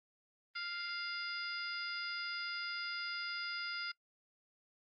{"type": "harmonic tone", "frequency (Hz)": 698.5, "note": "F5", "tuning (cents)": 0, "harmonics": [2, 3, 4, 5, 6, 7], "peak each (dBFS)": [-42, -45, -50, -52, -55, -44], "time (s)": [0.55, 3.92], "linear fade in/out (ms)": 10, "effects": ["noise-tail reverb RT60 0.1 s tail -23 dB re dry", "Opus 32 kbps"]}